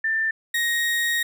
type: tone pair in turn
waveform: sine / 35% pulse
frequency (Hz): 1783 / 1874.7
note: A6 / A#6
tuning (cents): +22 / +9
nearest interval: minor second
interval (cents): 87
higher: second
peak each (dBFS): -20 / -19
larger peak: second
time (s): 0.04-0.31 / 0.54-1.23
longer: second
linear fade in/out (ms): 5
effects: none